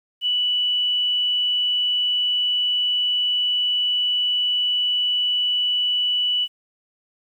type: tone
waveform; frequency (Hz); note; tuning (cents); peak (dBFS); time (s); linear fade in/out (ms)
sine; 2960; F#7; 0; -18; 0.21-6.48; 50
effects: 9-bit